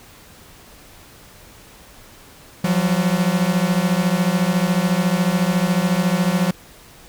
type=beating tone pair; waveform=45% pulse; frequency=173.2 / 187.2 Hz; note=F3 / F#3; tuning=-14 / +20 cents; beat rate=14 Hz; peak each=-19 dBFS; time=2.64-6.51 s; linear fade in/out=5 ms; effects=pink hiss -45 dBFS RMS until 7.08 s